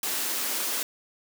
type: high-pass noise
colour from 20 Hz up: white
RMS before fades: -29 dBFS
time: 0.03-0.83 s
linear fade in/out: 2 ms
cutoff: 210 Hz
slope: 48 dB/octave
effects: none